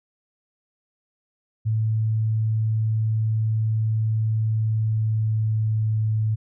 sine tone with pitch glide, 110 to 109.05 Hz, A2 to A2, 0 to -15 cents, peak -19 dBFS, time 1.65-6.36 s, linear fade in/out 20 ms, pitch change -15 cents, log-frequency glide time 4.46-6.01 s, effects none

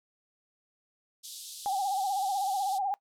pink band-pass noise, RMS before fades -44 dBFS, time 1.23-2.79 s, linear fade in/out 20 ms, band 3400 to 13000 Hz, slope 48 dB/octave
sine tone with vibrato, 784 Hz, G5, in tune, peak -27 dBFS, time 1.66-2.94 s, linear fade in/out 0 ms, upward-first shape sine, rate 16 Hz, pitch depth 79 cents each way
effects noise-tail reverb RT60 0.1 s tail -21 dB re dry

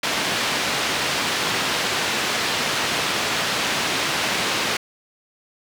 white band-pass noise, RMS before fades -23 dBFS, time 0.03-4.77 s, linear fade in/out 5 ms, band 120 to 3800 Hz, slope 12 dB/octave, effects none

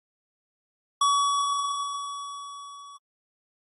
square tone with level ramp, 1133 Hz, C#6, 37 cents sharp, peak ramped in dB -19 to -44 dBFS, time 1.01-2.97 s, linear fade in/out 5 ms, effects AAC 32 kbps

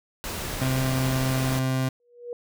pink noise, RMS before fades -32 dBFS, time 0.24-1.59 s, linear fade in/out 0 ms
30% pulse tone, 130.81 Hz, C3, in tune, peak -20 dBFS, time 0.61-1.89 s, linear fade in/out 5 ms
sine tone with exponential growth, 481.6 Hz, B4, 44 cents flat, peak -28 dBFS, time 2-2.33 s, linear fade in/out 1 ms, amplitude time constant 70 ms
effects none

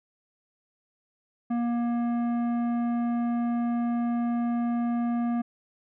sine tone with tanh clipping, 237.2 Hz, A#3, 30 cents sharp, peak -26 dBFS, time 1.5-5.42 s, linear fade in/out 10 ms, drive 12 dB, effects none

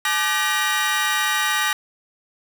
30% pulse tone cluster, 853 / 1192 / 1529 / 1902 / 2824 Hz, G#5 / D6 / G6 / A#6 / F7, +46 / +25 / -44 / +34 / +19 cents, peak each -25 / -22 / -23 / -20 / -28 dBFS, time 0.05-1.73 s, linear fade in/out 2 ms, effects none

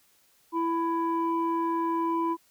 sine tone pair together, 332.4 / 996 Hz, E4 / B5, +15 / +14 cents, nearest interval octave + perfect fifth, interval 1899 cents, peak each -26 dBFS, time 0.52-2.37 s, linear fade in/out 50 ms, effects tanh soft clip ceiling -20 dBFS + white hiss -64 dBFS RMS until 2.5 s

